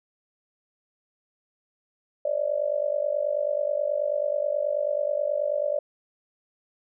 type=tone with amplitude modulation; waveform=sine; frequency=587.3 Hz; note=D5; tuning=in tune; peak=-19 dBFS; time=2.25-5.79 s; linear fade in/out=5 ms; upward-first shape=sine; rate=49.3 Hz; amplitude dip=90%; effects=none